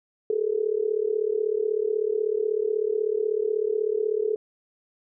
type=tone with amplitude modulation; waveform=sine; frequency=430 Hz; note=A4; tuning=40 cents flat; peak=-18 dBFS; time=0.3-4.36 s; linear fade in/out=2 ms; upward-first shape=sine; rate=36.2 Hz; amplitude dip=90%; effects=none